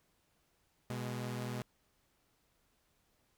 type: tone pair together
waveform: sawtooth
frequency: 123.47 / 207.7 Hz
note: B2 / G#3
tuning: 0 / 0 cents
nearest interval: major sixth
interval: 900 cents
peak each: -35 / -39 dBFS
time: 0.9-1.62 s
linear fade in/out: 0 ms
effects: pink hiss -75 dBFS RMS until 3.37 s